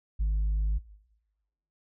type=tone; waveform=sine; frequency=51.91 Hz; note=G#1; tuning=in tune; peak=-21 dBFS; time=0.19-0.79 s; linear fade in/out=20 ms; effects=noise-tail reverb RT60 1.0 s tail -21 dB re dry + tanh soft clip ceiling -23 dBFS